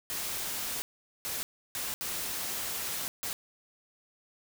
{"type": "noise bursts at uneven times", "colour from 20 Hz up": "white", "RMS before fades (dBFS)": -35, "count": 5, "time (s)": [[0.1, 0.82], [1.25, 1.43], [1.75, 1.94], [2.01, 3.08], [3.23, 3.33]], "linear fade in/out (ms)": 0, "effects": []}